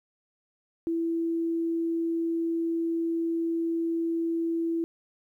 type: tone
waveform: sine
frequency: 332 Hz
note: E4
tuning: 12 cents sharp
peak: -25 dBFS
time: 0.87-4.84 s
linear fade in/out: 0 ms
effects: 11-bit